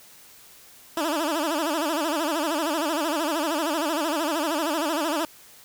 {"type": "tone with vibrato", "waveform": "15% pulse", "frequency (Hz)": 311.1, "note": "D#4", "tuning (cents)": 0, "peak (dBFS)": -17, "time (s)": [0.97, 5.25], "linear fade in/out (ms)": 2, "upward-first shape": "sine", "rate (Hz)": 13, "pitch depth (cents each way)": 150, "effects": ["white hiss -50 dBFS RMS until 5.64 s"]}